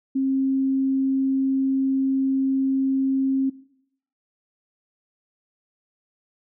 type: tone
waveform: sine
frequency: 267.7 Hz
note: C4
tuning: 40 cents sharp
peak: -19 dBFS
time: 0.15-3.5 s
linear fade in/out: 10 ms
effects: noise-tail reverb RT60 0.7 s tail -19 dB re dry